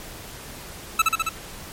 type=tone with echo; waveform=25% pulse; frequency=1310 Hz; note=E6; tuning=11 cents flat; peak=-10 dBFS; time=0.99-1.02 s; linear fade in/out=5 ms; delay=68 ms; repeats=4; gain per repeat=-2 dB; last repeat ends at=1.292 s; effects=pink hiss -39 dBFS RMS until 1.72 s + MP3 64 kbps